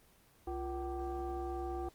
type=tone with frequency modulation; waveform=sine; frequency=349.2 Hz; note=F4; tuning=in tune; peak=-36 dBFS; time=0.47-1.89 s; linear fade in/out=5 ms; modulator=414 Hz; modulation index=1.2; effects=pink hiss -65 dBFS RMS until 1.94 s + Opus 24 kbps